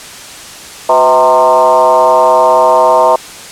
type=tone with frequency modulation; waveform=sine; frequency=780 Hz; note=G5; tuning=9 cents flat; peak=-4 dBFS; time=0.89-3.16 s; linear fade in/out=5 ms; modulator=138 Hz; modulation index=2; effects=white hiss -29 dBFS RMS until 3.51 s + low-pass 9000 Hz 12 dB/octave